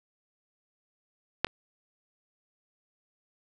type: clicks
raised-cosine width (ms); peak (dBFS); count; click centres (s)
0.3; -7 / -29; 2; 1.446 / 1.469
effects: none